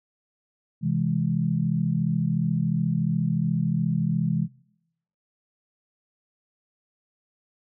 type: chord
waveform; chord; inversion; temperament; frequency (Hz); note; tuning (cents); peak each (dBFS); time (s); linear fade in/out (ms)
sine; C augmented; none; equal; 130.81 / 164.81 / 207.7; C3 / E3 / G#3; 0 / 0 / 0; -27 / -24 / -27; 0.81-4.48; 50
effects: noise-tail reverb RT60 0.8 s tail -22 dB re dry